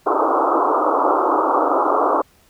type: band-pass noise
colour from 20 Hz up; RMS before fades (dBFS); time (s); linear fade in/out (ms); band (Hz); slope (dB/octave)
white; -17; 0.06-2.22; 10; 280 to 1300; 96
effects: pink hiss -55 dBFS RMS until 2.49 s